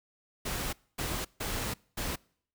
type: noise bursts at uneven times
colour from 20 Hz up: pink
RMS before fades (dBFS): -34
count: 4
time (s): 0.45-0.73 / 0.98-1.25 / 1.4-1.74 / 1.97-2.16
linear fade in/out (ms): 10
effects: noise-tail reverb RT60 0.6 s tail -26 dB re dry